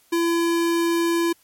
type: tone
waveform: square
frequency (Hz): 337.6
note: E4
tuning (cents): +41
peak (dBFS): -19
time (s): 0.12-1.33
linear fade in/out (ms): 10
effects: white hiss -59 dBFS RMS until 1.43 s + MP3 64 kbps